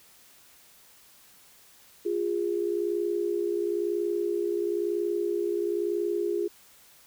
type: tone pair together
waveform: sine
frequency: 349 / 410 Hz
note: F4 / G#4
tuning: -1 / -22 cents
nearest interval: minor third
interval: 279 cents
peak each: -28 dBFS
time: 2.05-6.48 s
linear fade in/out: 10 ms
effects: white hiss -56 dBFS RMS until 7.06 s